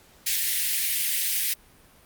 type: high-pass noise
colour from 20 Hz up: white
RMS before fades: -25 dBFS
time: 0.26-1.54 s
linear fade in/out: 10 ms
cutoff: 1800 Hz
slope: 48 dB/octave
effects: pink hiss -55 dBFS RMS until 2.05 s + Opus 48 kbps